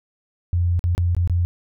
sine tone with dropouts, 87.31 Hz, F2, in tune, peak -16 dBFS, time 0.53-1.45 s, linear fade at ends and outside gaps 0 ms, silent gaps 0.793-0.84 / 0.95-0.979 / 1.149-1.166 / 1.275-1.297 s, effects none

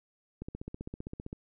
click train, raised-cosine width 3 ms, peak -26 dBFS, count 15, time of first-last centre 0.42-1.329 s, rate 15.4 Hz, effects none

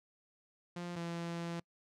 sawtooth tone pair in turn, 174.61 / 169.64 Hz, F3 / E3, 0 / +50 cents, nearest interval unison, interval 50 cents, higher first, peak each -36 / -34 dBFS, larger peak second, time 0.76-0.96 / 0.96-1.6 s, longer second, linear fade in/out 5 ms, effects noise-tail reverb RT60 0.1 s tail -26 dB re dry + low-pass 7000 Hz 12 dB/octave

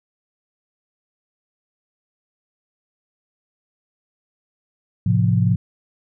sine chord, F major, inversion first, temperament just, 109.13 / 130.96 / 174.61 Hz, A2 / C3 / F3, -14 / +2 / 0 cents, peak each -17 / -20 / -19 dBFS, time 5.06-5.56 s, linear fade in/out 5 ms, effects none

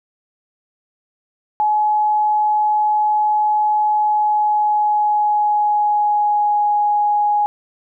sine tone with pitch glide, 847 to 832 Hz, G#5 to G#5, +34 to +3 cents, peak -13 dBFS, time 1.6-7.46 s, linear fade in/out 0 ms, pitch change -31 cents, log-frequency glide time 3.87-6.68 s, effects none

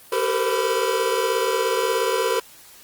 square tone cluster, 387.5 / 449.2 / 466 / 515 / 995 Hz, G4 / A4 / A#4 / C5 / B5, -20 / +36 / -1 / -28 / +13 cents, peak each -27 dBFS, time 0.12-2.4 s, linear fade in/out 5 ms, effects white hiss -47 dBFS RMS until 2.83 s + Opus 32 kbps

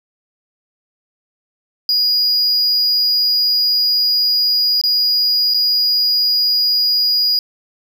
triangle tone with dropouts, 4892 Hz, D#8, 30 cents flat, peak -11 dBFS, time 1.89-7.39 s, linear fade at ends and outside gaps 1 ms, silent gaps 4.814-4.837 / 5.538-5.544 s, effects none

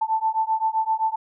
sine beating tone pair, 880 / 887.7 Hz, A5 / A5, 0 / +15 cents, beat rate 7.7 Hz, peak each -23 dBFS, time 0.01-1.16 s, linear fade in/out 10 ms, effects none

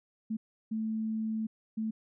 sine tone bursts at uneven times, 220 Hz, A3, in tune, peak -30 dBFS, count 3, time 0.3-0.37 / 0.71-1.47 / 1.77-1.91 s, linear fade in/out 10 ms, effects none

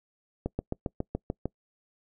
slowing click train, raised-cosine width 2 ms, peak -16 dBFS, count 8, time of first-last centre 0.46-1.456 s, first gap 130 ms, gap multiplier 1.03, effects noise-tail reverb RT60 0.1 s tail -25 dB re dry

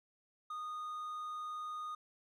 triangle tone, 1233 Hz, D#6, 16 cents flat, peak -38 dBFS, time 0.5-1.95 s, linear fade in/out 5 ms, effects none

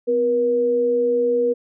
sine tone pair together, 253.3 / 478.8 Hz, B3 / A#4, +44 / +46 cents, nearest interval major seventh, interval 1102 cents, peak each -27 / -16 dBFS, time 0.07-1.54 s, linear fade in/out 20 ms, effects none

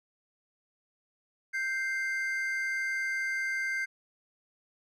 triangle tone pair together, 1568 / 2093 Hz, G6 / C7, 0 / 0 cents, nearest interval perfect fourth, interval 500 cents, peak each -30 / -31 dBFS, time 1.53-3.86 s, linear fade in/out 20 ms, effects none

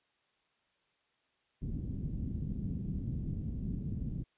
white low-pass noise, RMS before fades -37 dBFS, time 1.61-4.24 s, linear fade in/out 20 ms, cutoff 210 Hz, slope 24 dB/octave, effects white hiss -75 dBFS RMS until 4.37 s + resampled to 8000 Hz

